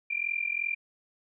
sine tone with amplitude modulation, 2377 Hz, D7, 20 cents sharp, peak -24 dBFS, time 0.1-0.75 s, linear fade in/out 10 ms, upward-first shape sine, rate 42.8 Hz, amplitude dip 90%, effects none

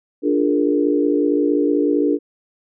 sine chord, Bb dominant seventh, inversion first, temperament equal, 293.7 / 349.2 / 415.3 / 466.2 Hz, D4 / F4 / Ab4 / Bb4, 0 / 0 / 0 / 0 cents, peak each -17 / -22 / -21 / -22 dBFS, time 0.22-2.19 s, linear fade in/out 50 ms, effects none

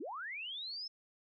sine linear sweep, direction up, 230.6 to 5320 Hz, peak -40 dBFS, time 0-0.88 s, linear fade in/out 10 ms, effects none

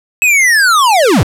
square linear sweep, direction down, 2600 to 71 Hz, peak -7 dBFS, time 0.22-1.23 s, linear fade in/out 0 ms, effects low-pass 12000 Hz 12 dB/octave + 8-bit

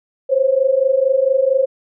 sine tone pair together, 516 / 540.4 Hz, C5 / C#5, -24 / -44 cents, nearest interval minor second, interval 80 cents, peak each -16 / -14 dBFS, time 0.29-1.66 s, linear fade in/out 20 ms, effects none

